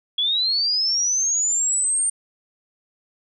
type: linear sweep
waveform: sine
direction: up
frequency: 3322 to 8840 Hz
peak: -18 dBFS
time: 0.18-2.1 s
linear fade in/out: 5 ms
effects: none